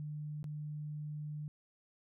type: tone with dropouts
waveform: sine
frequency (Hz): 150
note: D3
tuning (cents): +37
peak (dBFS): -39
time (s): 0-1.48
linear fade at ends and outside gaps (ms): 0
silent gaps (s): 0.43-0.442
effects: none